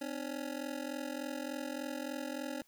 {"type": "ring-modulated tone", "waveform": "25% pulse", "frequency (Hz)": 279.3, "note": "C#4", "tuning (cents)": 13, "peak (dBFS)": -31, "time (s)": [0.01, 2.62], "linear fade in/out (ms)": 0, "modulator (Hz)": 21.7, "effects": ["white hiss -69 dBFS RMS until 2.67 s"]}